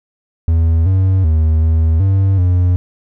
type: tone with pitch steps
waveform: triangle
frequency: 81.9 / 94.6 / 79 / 80.3 / 96.8 / 89.7 Hz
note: E2 / F#2 / D#2 / E2 / G2 / F2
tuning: -11 / +39 / +27 / -45 / -21 / +47 cents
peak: -7 dBFS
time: 0.48-2.76 s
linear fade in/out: 0 ms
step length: 380 ms
effects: none